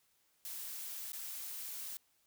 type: noise with dropouts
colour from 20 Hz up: blue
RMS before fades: -44 dBFS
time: 0.45-1.97 s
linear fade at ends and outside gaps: 0 ms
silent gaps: 1.12-1.132 s
effects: white hiss -74 dBFS RMS until 2.26 s